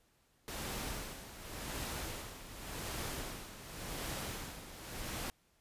pink noise with tremolo, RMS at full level -40 dBFS, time 0.48-5.3 s, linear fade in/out 0 ms, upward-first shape sine, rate 0.89 Hz, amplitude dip 70%, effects pink hiss -72 dBFS RMS until 5.6 s + resampled to 32000 Hz

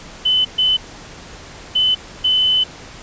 sine tone bursts at uneven times, 3024 Hz, F#7, 37 cents sharp, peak -12 dBFS, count 4, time 0.25-0.45 / 0.58-0.77 / 1.75-1.95 / 2.24-2.64 s, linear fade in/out 10 ms, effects pink hiss -37 dBFS RMS until 3.02 s + resampled to 16000 Hz

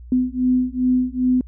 sine beating tone pair, 251.7 / 254.2 Hz, B3 / C4, +33 / -50 cents, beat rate 2.5 Hz, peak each -19 dBFS, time 0.12-1.41 s, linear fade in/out 2 ms, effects added 60 Hz sine -36 dBFS peak until 1.47 s

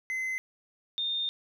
triangle / sine tone pair in turn, 2051 / 3639 Hz, C7 / A#7, -35 / -42 cents, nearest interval minor seventh, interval 993 cents, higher second, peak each -28 dBFS, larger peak neither, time 0.1-0.38 / 0.98-1.29 s, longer second, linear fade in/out 0 ms, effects none

